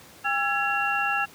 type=tone cluster; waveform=sine; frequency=806 / 1342 / 1678 / 2750 Hz; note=G5 / E6 / G#6 / F7; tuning=+48 / +31 / +17 / -27 cents; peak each=-28 dBFS; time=0.24-1.26 s; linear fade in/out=20 ms; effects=pink hiss -49 dBFS RMS until 1.34 s + high-pass 100 Hz 12 dB/octave